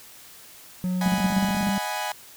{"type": "tone with pitch glide", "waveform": "triangle", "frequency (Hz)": [182.5, 197.87], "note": ["F#3", "G3"], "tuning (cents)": [-24, 16], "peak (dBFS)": -21, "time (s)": [0.84, 1.78], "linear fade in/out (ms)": 0, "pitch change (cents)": 140, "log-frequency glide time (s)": [1.06, 1.59]}
{"type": "chord", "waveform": "sawtooth", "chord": "G# minor seventh", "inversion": "second", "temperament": "equal", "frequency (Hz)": [622.3, 740, 830.6, 987.8], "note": ["D#5", "F#5", "G#5", "B5"], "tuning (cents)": [0, 0, 0, 0], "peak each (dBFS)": [-32, -30, -26, -30], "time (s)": [1.01, 2.12], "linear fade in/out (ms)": 2}
{"type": "tone bursts", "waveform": "sine", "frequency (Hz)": 200, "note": "G3", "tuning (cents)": 35, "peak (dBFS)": -21, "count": 11, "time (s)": [1.06, 1.69], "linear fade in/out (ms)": 0, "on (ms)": 20, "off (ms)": 41}
{"effects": ["white hiss -47 dBFS RMS until 2.36 s"]}